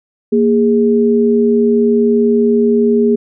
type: tone pair together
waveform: sine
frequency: 233.1 / 412.2 Hz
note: A#3 / G#4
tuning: 0 / -13 cents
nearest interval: minor seventh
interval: 987 cents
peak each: -11 dBFS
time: 0.32-3.16 s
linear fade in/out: 10 ms
effects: none